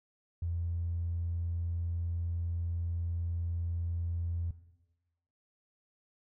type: tone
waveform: triangle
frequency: 85.1 Hz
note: F2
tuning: 44 cents flat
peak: -27 dBFS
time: 0.42-4.51 s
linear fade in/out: 5 ms
effects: noise-tail reverb RT60 1.0 s tail -19 dB re dry + tanh soft clip ceiling -29 dBFS